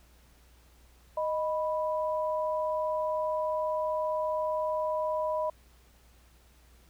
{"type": "tone pair together", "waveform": "sine", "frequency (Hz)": [621.1, 986], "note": ["D#5", "B5"], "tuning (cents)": [-3, -3], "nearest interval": "minor sixth", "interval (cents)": 800, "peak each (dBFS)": [-29, -32], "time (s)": [1.17, 5.5], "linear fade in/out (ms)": 5, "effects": ["added 60 Hz sine -58 dBFS peak until 6.89 s", "pink hiss -63 dBFS RMS until 6.89 s"]}